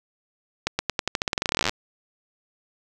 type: accelerating click train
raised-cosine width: 0.2 ms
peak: -5 dBFS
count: 25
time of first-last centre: 0.67-1.694 s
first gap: 120 ms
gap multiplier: 0.89
effects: none